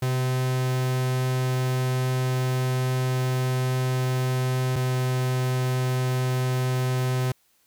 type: tone pair in turn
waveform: 45% pulse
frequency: 128.4 / 127.94 Hz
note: C3 / C3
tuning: -32 / -38 cents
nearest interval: unison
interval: 6 cents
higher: first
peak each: -22 dBFS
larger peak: neither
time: 0.02-4.76 / 4.76-7.32 s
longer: first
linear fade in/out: 5 ms
effects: white hiss -65 dBFS RMS until 7.66 s